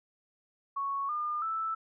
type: tone with pitch steps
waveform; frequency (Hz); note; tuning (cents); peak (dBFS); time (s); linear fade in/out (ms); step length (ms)
sine; 1108.7 / 1209 / 1318.5; C#6 / D6 / E6; 0 / +50 / 0; -30; 0.76-1.75; 10; 330
effects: none